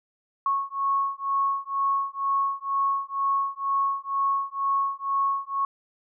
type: beating tone pair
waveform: sine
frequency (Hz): 1100 / 1102.1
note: C#6 / C#6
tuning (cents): -14 / -10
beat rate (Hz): 2.1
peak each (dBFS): -26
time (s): 0.46-5.65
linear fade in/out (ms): 2
effects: none